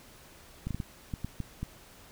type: clicks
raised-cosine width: 5 ms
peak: -21 dBFS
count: 8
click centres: 0.67 / 0.707 / 0.746 / 0.802 / 1.138 / 1.246 / 1.403 / 1.63 s
effects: pink hiss -54 dBFS RMS until 2.11 s